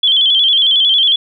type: tone with vibrato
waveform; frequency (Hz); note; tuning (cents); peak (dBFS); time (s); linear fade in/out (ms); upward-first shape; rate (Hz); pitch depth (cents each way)
sine; 3275; G#7; -25; -8; 0.03-1.16; 5; square; 11; 66
effects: none